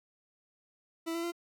40% pulse tone with pitch steps, 329.6 / 336.1 / 342.8 Hz, E4 / E4 / F4, 0 / +34 / -32 cents, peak -32 dBFS, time 1.06-1.321 s, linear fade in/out 20 ms, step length 87 ms, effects none

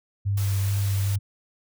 sine tone with vibrato, 99.2 Hz, G2, 21 cents sharp, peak -21 dBFS, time 0.25-1.19 s, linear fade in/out 20 ms, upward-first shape sine, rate 2.4 Hz, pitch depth 18 cents each way
white noise, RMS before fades -37 dBFS, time 0.37-1.16 s, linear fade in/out 5 ms
effects none

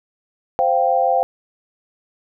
sine chord, C suspended fourth, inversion none, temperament equal, 523.3 / 698.5 / 784 Hz, C5 / F5 / G5, 0 / 0 / 0 cents, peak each -19 / -18 / -18 dBFS, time 0.59-1.23 s, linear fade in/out 0 ms, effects none

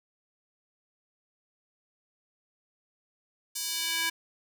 square tone with high-pass filter sweep, 329.6 Hz, E4, in tune, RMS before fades -31 dBFS, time 3.55-4.1 s, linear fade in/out 10 ms, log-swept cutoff 6100 to 1700 Hz, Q 1.1, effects 9-bit

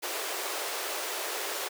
pink high-pass noise, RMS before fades -34 dBFS, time 0.02-1.69 s, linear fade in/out 20 ms, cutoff 360 Hz, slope 48 dB/octave, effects none

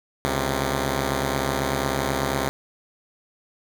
5% pulse tone pair together, 70.1 / 132.12 Hz, C#2 / C3, +20 / +17 cents, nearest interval major seventh, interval 1097 cents, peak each -14 dBFS, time 0.25-2.49 s, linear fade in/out 0 ms, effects none

